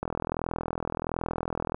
click train, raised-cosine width 1 ms, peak -15 dBFS, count 72, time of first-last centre 0.03-1.745 s, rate 41.4 Hz, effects none

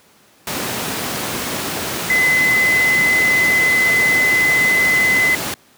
sine tone in noise, 2029 Hz, B6, 46 cents sharp, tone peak -12 dBFS, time 2.1-5.35 s, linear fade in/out 2 ms, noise pink, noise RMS -22 dBFS, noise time 0.47-5.54 s, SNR +7 dB, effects pink hiss -51 dBFS RMS until 5.77 s + high-pass 150 Hz 12 dB/octave

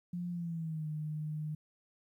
sine tone with pitch glide, 175.7 to 152.96 Hz, F3 to D#3, +11 to -29 cents, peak -35 dBFS, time 0.13-1.55 s, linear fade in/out 5 ms, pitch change -240 cents, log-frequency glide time 0.3-0.88 s, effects 12-bit

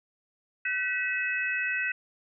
sine tone cluster, 1513 / 1945 / 2579 Hz, F#6 / B6 / E7, +38 / -27 / -39 cents, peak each -31 dBFS, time 0.65-1.92 s, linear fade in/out 5 ms, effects none

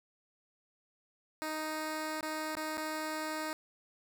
10% pulse tone with dropouts, 311.1 Hz, D#4, in tune, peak -27 dBFS, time 1.42-3.53 s, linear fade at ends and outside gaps 0 ms, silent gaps 2.208-2.228 / 2.552-2.568 / 2.773-2.779 s, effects none

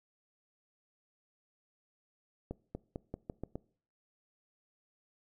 accelerating click train, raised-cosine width 2 ms, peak -25 dBFS, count 7, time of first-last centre 2.51-3.556 s, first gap 240 ms, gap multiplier 0.87, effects noise-tail reverb RT60 0.5 s tail -22 dB re dry

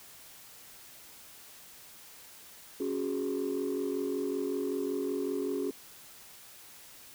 sine chord, C# suspended fourth, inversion none, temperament equal, 277.2 / 370 / 415.3 Hz, C#4 / F#4 / G#4, 0 / 0 / 0 cents, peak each -33 dBFS, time 2.8-5.71 s, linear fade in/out 5 ms, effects tanh soft clip ceiling -25 dBFS + white hiss -52 dBFS RMS until 7.14 s

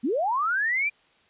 sine linear sweep, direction up, 204.3 to 2410 Hz, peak -22 dBFS, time 0.03-0.9 s, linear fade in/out 20 ms, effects white hiss -61 dBFS RMS until 1.29 s + resampled to 8000 Hz

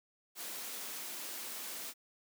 white high-pass noise, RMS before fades -43 dBFS, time 0.35-1.94 s, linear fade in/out 50 ms, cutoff 190 Hz, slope 48 dB/octave, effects none

